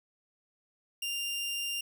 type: tone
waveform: sawtooth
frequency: 2794 Hz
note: F7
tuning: in tune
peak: -29 dBFS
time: 1.02-1.81 s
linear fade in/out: 5 ms
effects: none